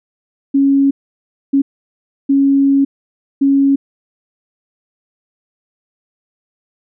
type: tone bursts at uneven times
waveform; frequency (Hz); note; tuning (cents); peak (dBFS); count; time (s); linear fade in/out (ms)
sine; 276.1; C#4; -7; -8; 4; 0.54-0.91 / 1.53-1.62 / 2.29-2.85 / 3.41-3.76; 10
effects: none